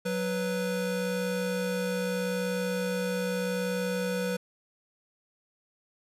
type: tone pair together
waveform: square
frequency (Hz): 184.9 / 493.9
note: F#3 / B4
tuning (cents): -1 / 0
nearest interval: octave + perfect fourth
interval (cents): 1701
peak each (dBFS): -32 / -31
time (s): 0.05-4.37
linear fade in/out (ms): 10
effects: resampled to 32000 Hz